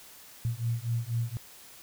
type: beating tone pair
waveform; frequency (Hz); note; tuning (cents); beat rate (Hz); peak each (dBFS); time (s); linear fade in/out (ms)
sine; 114.9 / 119; A#2 / A#2; -25 / +36; 4.1; -31; 0.45-1.37; 0
effects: white hiss -51 dBFS RMS until 1.82 s